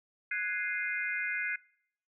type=chord; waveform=sine; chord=Ab dominant seventh; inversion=third; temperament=equal with one note detuned; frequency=1480 / 1661.2 / 2093 / 2468 Hz; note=Gb6 / Ab6 / C7 / Eb7; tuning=0 / 0 / 0 / -15 cents; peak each=-37 / -37 / -34 / -38 dBFS; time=0.31-1.56 s; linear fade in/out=5 ms; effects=noise-tail reverb RT60 0.7 s tail -25 dB re dry